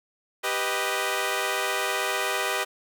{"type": "chord", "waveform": "10% pulse", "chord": "G augmented", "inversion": "none", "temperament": "equal", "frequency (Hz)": [392, 493.9, 622.3], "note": ["G4", "B4", "D#5"], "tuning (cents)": [0, 0, 0], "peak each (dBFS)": -21, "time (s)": [0.43, 2.65], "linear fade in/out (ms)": 20, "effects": []}